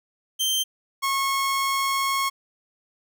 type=tone pair in turn; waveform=sawtooth; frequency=3136 / 1091.6 Hz; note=G7 / C#6; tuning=0 / -27 cents; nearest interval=octave + tritone; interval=1827 cents; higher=first; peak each=-18 dBFS; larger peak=neither; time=0.39-0.64 / 1.02-2.3 s; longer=second; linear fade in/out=20 ms; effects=none